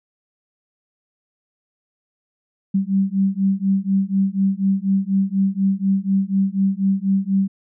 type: beating tone pair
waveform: sine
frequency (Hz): 192.3 / 196.4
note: G3 / G3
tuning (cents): -33 / +4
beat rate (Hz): 4.1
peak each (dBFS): -19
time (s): 2.74-7.48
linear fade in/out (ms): 10
effects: none